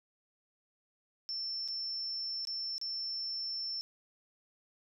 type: tone with dropouts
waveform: sine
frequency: 5370 Hz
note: E8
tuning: 31 cents sharp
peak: -35 dBFS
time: 1.29-3.81 s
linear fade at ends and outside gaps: 0 ms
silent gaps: 1.678-1.685 / 2.451-2.472 / 2.781-2.814 s
effects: none